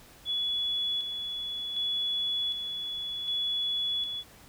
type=tone with tremolo; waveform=sine; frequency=3400 Hz; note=G#7; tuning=40 cents sharp; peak=-27 dBFS; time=0.25-4.24 s; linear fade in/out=50 ms; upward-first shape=square; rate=0.66 Hz; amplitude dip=45%; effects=pink hiss -54 dBFS RMS until 4.48 s